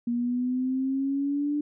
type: exponential sweep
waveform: sine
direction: up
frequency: 236.4 to 296.2 Hz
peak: -24 dBFS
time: 0.07-1.61 s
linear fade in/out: 5 ms
effects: none